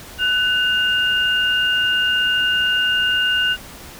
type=tone pair together; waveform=sine; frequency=1495 / 2822 Hz; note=F#6 / F7; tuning=+17 / +17 cents; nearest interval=major seventh; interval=1100 cents; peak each=-18 dBFS; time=0.18-3.57 s; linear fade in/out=50 ms; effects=pink hiss -38 dBFS RMS until 3.99 s